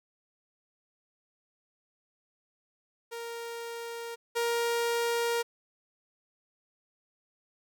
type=tone pair in turn; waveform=sawtooth; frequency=466.2 / 469.2 Hz; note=A#4 / A#4; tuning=0 / +11 cents; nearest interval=unison; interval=11 cents; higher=second; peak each=-33 / -23 dBFS; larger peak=second; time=3.11-4.16 / 4.35-5.43 s; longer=second; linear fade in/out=20 ms; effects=none